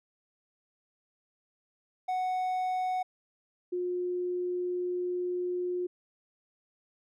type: tone pair in turn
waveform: triangle / sine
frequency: 740 / 358.2 Hz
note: F#5 / F4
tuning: 0 / +44 cents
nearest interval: octave + minor second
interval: 1256 cents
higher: first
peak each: -26 / -29 dBFS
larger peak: first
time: 2.08-3.03 / 3.72-5.87 s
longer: second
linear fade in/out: 10 ms
effects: none